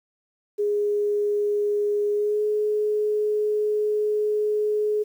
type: tone with pitch glide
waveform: sine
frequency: 413.6 to 422.5 Hz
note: G#4 to G#4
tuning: -7 to +30 cents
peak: -20 dBFS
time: 0.58-5.04 s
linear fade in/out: 20 ms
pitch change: +37 cents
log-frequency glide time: 2.12-2.43 s
effects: 9-bit